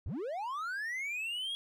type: linear sweep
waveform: triangle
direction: up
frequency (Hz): 54.1 to 3330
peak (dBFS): -33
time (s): 0.06-1.55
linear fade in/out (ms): 0
effects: none